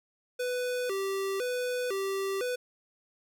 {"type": "tone with vibrato", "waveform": "square", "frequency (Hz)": 440, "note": "A4", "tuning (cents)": 0, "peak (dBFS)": -30, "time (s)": [0.39, 2.56], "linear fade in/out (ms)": 10, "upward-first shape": "square", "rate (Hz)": 0.99, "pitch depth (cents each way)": 210, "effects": []}